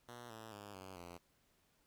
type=tone with pitch steps; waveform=5% pulse; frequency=120.3 / 110.95 / 102.34 / 94.39 / 87.05 Hz; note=B2 / A2 / G#2 / F#2 / F2; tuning=-45 / +15 / -25 / +35 / -5 cents; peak=-39 dBFS; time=0.08-1.18 s; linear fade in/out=10 ms; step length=220 ms; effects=pink hiss -75 dBFS RMS until 1.86 s